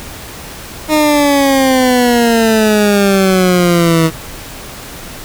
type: exponential sweep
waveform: 20% pulse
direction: down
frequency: 310 to 160.1 Hz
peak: -3 dBFS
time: 0.88-4.11 s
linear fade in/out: 50 ms
effects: pink hiss -29 dBFS RMS until 5.24 s